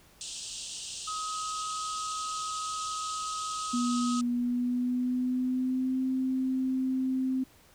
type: band-pass noise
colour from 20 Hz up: white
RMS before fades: -40 dBFS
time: 0.21-4.21 s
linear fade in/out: 0 ms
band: 2700 to 8800 Hz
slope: 96 dB/octave
type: tone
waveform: sine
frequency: 1264 Hz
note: D#6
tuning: 27 cents sharp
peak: -33 dBFS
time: 1.07-4.21 s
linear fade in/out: 10 ms
type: tone with pitch glide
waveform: sine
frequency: 241.6 to 260.4 Hz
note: B3 to C4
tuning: -38 to -8 cents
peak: -26 dBFS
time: 3.73-7.44 s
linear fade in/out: 10 ms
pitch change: +130 cents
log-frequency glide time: 4.26-6.01 s
effects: pink hiss -59 dBFS RMS until 7.74 s